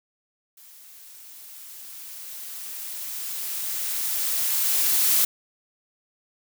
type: noise with level ramp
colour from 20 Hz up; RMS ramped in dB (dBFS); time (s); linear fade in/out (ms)
blue; -49 to -19; 0.57-5.25; 5
effects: none